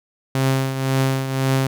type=tone with tremolo; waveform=sawtooth; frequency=133.4 Hz; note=C3; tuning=34 cents sharp; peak=-11 dBFS; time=0.35-1.67 s; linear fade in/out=2 ms; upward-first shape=triangle; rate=1.9 Hz; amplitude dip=65%; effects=none